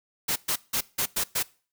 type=noise bursts at uneven times; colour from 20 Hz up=white; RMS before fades=-26 dBFS; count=6; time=0.28-0.36 / 0.48-0.56 / 0.73-0.81 / 0.98-1.06 / 1.16-1.24 / 1.35-1.43 s; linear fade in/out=10 ms; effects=noise-tail reverb RT60 0.4 s tail -22 dB re dry